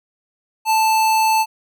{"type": "tone", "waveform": "square", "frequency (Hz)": 880, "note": "A5", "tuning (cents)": 0, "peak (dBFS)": -14, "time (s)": [0.65, 1.46], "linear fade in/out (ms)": 50, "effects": []}